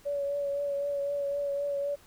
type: tone with vibrato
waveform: sine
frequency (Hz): 567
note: C#5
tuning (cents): +39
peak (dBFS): -28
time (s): 0.05-1.96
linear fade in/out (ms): 20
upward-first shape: triangle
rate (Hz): 3.9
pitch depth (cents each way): 25
effects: pink hiss -58 dBFS RMS until 2.06 s